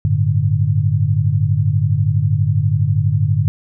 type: chord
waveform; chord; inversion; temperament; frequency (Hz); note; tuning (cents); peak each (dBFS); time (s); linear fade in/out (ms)
sine; G suspended second; none; just; 98 / 110.25 / 147; G2 / A2 / D3; 0 / +4 / +2; -17; 0.05-3.48; 0
effects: none